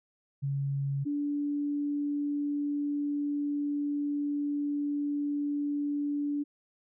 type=tone pair in turn; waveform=sine; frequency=139 / 289.7 Hz; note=C#3 / D4; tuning=+5 / -24 cents; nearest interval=octave + minor second; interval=1271 cents; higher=second; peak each=-28 dBFS; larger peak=neither; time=0.42-1.05 / 1.05-6.44 s; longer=second; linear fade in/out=20 ms; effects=none